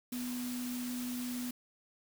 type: tone in noise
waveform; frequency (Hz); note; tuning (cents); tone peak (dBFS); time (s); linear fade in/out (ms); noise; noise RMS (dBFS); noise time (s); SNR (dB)
sine; 246.9; B3; 0; -36; 0.12-1.51; 5; white; -45; 0.12-1.51; +6
effects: none